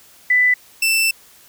sine / sawtooth tone pair in turn, 1992 / 2665 Hz, B6 / E7, +14 / +18 cents, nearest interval perfect fourth, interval 504 cents, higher second, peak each -11 dBFS, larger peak neither, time 0.3-0.54 / 0.82-1.11 s, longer second, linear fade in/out 5 ms, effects white hiss -48 dBFS RMS until 1.48 s

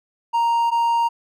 triangle tone pair in turn, 932.3 / 932.3 Hz, A#5 / A#5, 0 / 0 cents, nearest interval unison, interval 0 cents, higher neither, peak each -14 dBFS, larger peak neither, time 0.33-0.71 / 0.71-1.09 s, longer neither, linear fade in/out 20 ms, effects none

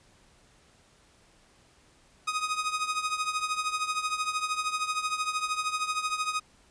sawtooth tone with tremolo, 1251 Hz, D#6, 9 cents sharp, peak -21 dBFS, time 2.27-6.4 s, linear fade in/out 10 ms, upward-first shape triangle, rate 13 Hz, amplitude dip 80%, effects pink hiss -61 dBFS RMS until 6.7 s + resampled to 22050 Hz

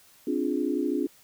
sine chord, D half-diminished seventh, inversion third, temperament equal, 261.6 / 293.7 / 349.2 / 415.3 Hz, C4 / D4 / F4 / Ab4, 0 / 0 / 0 / 0 cents, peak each -30 / -28 / -30 / -33 dBFS, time 0.27-1.07 s, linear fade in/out 5 ms, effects white hiss -57 dBFS RMS until 1.23 s

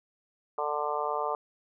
harmonic tone, 148.4 Hz, D3, 18 cents sharp, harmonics 3 / 4 / 5 / 6 / 7 / 8, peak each -35 / -35 / -35 / -35 / -35 / -35 dBFS, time 0.58-1.35 s, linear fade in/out 2 ms, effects none

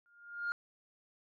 sine tone with exponential growth, 1412 Hz, F6, 19 cents sharp, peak -28 dBFS, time 0.06-0.52 s, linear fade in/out 0 ms, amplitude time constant 100 ms, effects tanh soft clip ceiling -30 dBFS

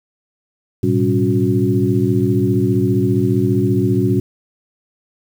sine tone cluster, 108.4 / 123.3 / 193.9 / 280.2 / 364.9 Hz, A2 / B2 / G3 / C#4 / F#4, -25 / -2 / -19 / +19 / -24 cents, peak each -19 dBFS, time 0.83-4.2 s, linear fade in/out 5 ms, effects 7-bit

